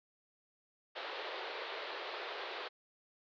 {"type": "band-pass noise", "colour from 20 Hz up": "pink", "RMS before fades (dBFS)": -43, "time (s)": [0.95, 2.69], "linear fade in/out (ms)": 20, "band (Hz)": [380, 4300], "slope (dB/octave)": 48, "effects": []}